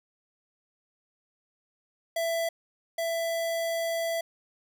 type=tone pair in turn; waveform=square; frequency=665 / 665 Hz; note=E5 / E5; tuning=+15 / +15 cents; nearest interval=unison; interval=0 cents; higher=neither; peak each=-27 / -28 dBFS; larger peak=first; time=2.16-2.49 / 2.98-4.21 s; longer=second; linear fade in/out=5 ms; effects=none